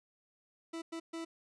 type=tone bursts at uneven times; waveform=40% pulse; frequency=329.6 Hz; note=E4; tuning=in tune; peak=-38 dBFS; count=3; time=0.73-0.82 / 0.92-1 / 1.13-1.25 s; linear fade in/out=10 ms; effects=resampled to 22050 Hz + 13-bit